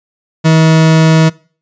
40% pulse tone, 160 Hz, D#3, 49 cents sharp, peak -4 dBFS, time 0.44-1.3 s, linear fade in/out 20 ms, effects noise-tail reverb RT60 0.4 s tail -22 dB re dry + resampled to 16000 Hz

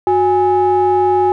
triangle ring-modulated tone, 230 Hz, A#3, 23 cents flat, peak -5 dBFS, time 0.07-1.32 s, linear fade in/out 0 ms, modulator 597 Hz, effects none

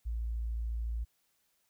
sine tone, 56.9 Hz, A#1, 41 cents flat, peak -32 dBFS, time 0.05-1.05 s, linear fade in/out 20 ms, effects white hiss -75 dBFS RMS until 1.69 s

